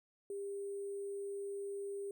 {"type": "tone with sample-and-hold", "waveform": "sine", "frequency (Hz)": 400, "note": "G4", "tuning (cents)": 35, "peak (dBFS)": -39, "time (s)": [0.3, 2.11], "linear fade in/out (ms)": 2, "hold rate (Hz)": 8820, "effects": []}